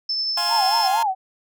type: tone with tremolo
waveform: sine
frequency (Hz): 5274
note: E8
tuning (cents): 0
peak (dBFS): -20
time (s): 0.09-0.88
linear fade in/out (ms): 5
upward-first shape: triangle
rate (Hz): 11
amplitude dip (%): 25
type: chord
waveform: sawtooth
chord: F minor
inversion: none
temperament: just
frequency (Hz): 698.5 / 838.1 / 1047.7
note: F5 / Ab5 / C6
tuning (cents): 0 / +16 / +2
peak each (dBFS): -24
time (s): 0.37-1.03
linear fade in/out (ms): 5
type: tone with vibrato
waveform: sine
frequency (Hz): 834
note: G#5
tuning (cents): +7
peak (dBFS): -18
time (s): 0.48-1.15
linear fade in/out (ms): 50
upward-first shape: sine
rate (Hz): 4.3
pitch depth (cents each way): 180
effects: none